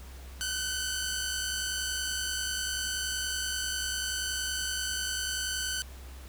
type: tone pair together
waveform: 10% pulse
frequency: 1480 / 1530.4 Hz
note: F#6 / G6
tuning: 0 / -42 cents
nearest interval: minor second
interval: 58 cents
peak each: -27 / -24 dBFS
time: 0.41-5.82 s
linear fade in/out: 0 ms
effects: added 65 Hz sine -43 dBFS peak until 6.28 s + pink hiss -52 dBFS RMS until 6.28 s